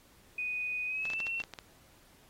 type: tone with pitch glide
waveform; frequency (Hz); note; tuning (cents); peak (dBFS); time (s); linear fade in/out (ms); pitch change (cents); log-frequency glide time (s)
sine; 2486 to 2711; D#7 to E7; -2 to +48; -32; 0.38-1.42; 5; +150; 0.86-1.26
type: clicks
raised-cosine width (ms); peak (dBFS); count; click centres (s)
0.2; -24; 9; 1.054 / 1.102 / 1.135 / 1.203 / 1.268 / 1.402 / 1.438 / 1.537 / 1.588
effects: pink hiss -62 dBFS RMS until 2.29 s + AAC 48 kbps